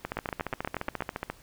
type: two click trains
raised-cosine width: 0.5 ms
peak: -15 / -16 dBFS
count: 8 / 19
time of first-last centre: 0.17-1.006 / 0.05-1.3 s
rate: 8.37 / 14.4 Hz
effects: pink hiss -56 dBFS RMS until 1.42 s